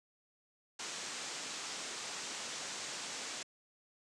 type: low-pass noise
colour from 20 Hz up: white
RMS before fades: -43 dBFS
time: 0.79-3.43 s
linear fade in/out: 5 ms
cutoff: 8000 Hz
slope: 48 dB/octave
effects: high-pass 200 Hz 12 dB/octave